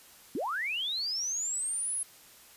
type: linear sweep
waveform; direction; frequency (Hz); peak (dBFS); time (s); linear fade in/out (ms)
sine; up; 213.2 to 10780; -30; 0.35-2.03; 2
effects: white hiss -55 dBFS RMS until 2.56 s + resampled to 32000 Hz